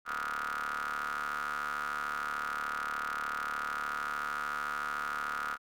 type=ring-modulated tone; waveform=30% pulse; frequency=73.42 Hz; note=D2; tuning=in tune; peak=-28 dBFS; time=0.05-5.58 s; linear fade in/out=50 ms; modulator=1340 Hz; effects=none